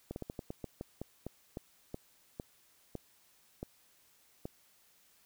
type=slowing click train; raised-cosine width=2 ms; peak=-26 dBFS; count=16; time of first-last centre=0.11-4.455 s; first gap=51 ms; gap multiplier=1.22; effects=white hiss -67 dBFS RMS until 5.25 s